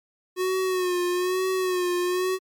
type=tone with vibrato; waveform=square; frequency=365.2 Hz; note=F#4; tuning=23 cents flat; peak=-23 dBFS; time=0.36-2.39 s; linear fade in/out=50 ms; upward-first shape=sine; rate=1.1 Hz; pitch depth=51 cents each way; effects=MP3 96 kbps